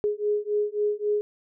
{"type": "beating tone pair", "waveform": "sine", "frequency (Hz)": [415.3, 419], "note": ["G#4", "G#4"], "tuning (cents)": [0, 15], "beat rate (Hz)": 3.7, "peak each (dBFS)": -26, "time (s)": [0.04, 1.21], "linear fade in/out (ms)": 0, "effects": []}